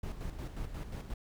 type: noise with tremolo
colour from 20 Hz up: brown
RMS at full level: -38 dBFS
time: 0.03-1.14 s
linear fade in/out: 5 ms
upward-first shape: square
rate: 5.6 Hz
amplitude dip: 55%
effects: none